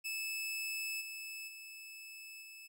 sawtooth tone with level steps, 2614 Hz, E7, 15 cents flat, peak -34 / -40 / -45 / -47 dBFS, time 0.04-2.68 s, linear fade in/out 20 ms, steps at 1 / 1.47 / 2.41 s, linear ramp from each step 20 ms, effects none

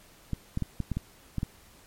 clicks, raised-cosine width 5 ms, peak -17 dBFS, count 8, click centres 0.333 / 0.574 / 0.623 / 0.803 / 0.917 / 0.97 / 1.383 / 1.431 s, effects pink hiss -56 dBFS RMS until 1.86 s + MP3 64 kbps

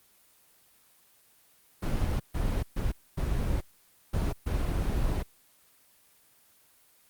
brown noise bursts at uneven times, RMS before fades -28 dBFS, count 6, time 1.82-2.2 / 2.34-2.63 / 2.76-2.92 / 3.17-3.61 / 4.13-4.33 / 4.46-5.23 s, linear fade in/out 10 ms, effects white hiss -62 dBFS RMS until 7.09 s + Opus 24 kbps

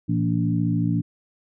harmonic tone with a mistuned harmonic, 57.8 Hz, A#1, 14 cents flat, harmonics 2 / 3 / 4 / 5, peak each -24 / -23 / -28 / -26 dBFS, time 0.08-1.02 s, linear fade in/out 20 ms, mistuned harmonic 3, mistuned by -38 cents, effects none

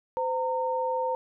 sine tone pair together, 513 / 916.7 Hz, C5 / A#5, -34 / -29 cents, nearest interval minor seventh, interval 1005 cents, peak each -28 dBFS, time 0.17-1.15 s, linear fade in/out 0 ms, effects none

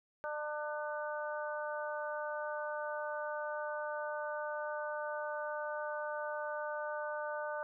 harmonic tone, 299.7 Hz, D4, 35 cents sharp, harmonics 2 / 3 / 4 / 5, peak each -39 / -43 / -45 / -43 dBFS, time 0.24-7.63 s, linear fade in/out 0 ms, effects none

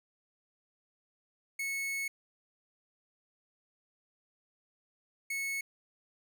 45% pulse tone bursts at uneven times, 2200 Hz, C#7, 14 cents flat, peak -33 dBFS, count 2, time 1.59-2.08 / 5.3-5.61 s, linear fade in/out 5 ms, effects none

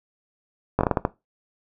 slowing click train, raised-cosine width 1 ms, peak -5 dBFS, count 7, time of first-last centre 0.79-1.051 s, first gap 19 ms, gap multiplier 1.33, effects noise-tail reverb RT60 0.2 s tail -17 dB re dry

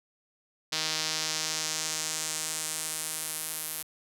sawtooth tone with band-pass filter sweep, 157 Hz, D#3, 16 cents sharp, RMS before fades -33 dBFS, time 0.72-3.83 s, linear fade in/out 10 ms, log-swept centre 4700 to 12000 Hz, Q 1.7, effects none

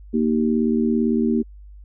sine chord, Eb major, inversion second, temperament just, 233.3 / 311.1 / 388.9 Hz, Bb3 / Eb4 / G4, +2 / 0 / -14 cents, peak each -18 / -24 / -24 dBFS, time 0.13-1.43 s, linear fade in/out 20 ms, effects added 50 Hz sine -39 dBFS peak until 1.84 s

